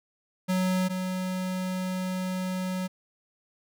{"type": "tone pair in turn", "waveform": "square", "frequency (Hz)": [185, 185], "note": ["F#3", "F#3"], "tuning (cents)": [0, 0], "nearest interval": "unison", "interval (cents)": 0, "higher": "neither", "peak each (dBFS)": [-24, -29], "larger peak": "first", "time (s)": [[0.48, 0.89], [0.89, 2.88]], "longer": "second", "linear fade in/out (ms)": 20, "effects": []}